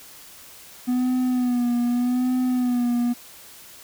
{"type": "tone with vibrato", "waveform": "triangle", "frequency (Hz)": 246.9, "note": "B3", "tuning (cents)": 0, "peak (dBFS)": -17, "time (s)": [0.87, 3.14], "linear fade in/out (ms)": 20, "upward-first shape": "sine", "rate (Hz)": 0.83, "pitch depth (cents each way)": 47, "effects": ["white hiss -45 dBFS RMS until 3.83 s"]}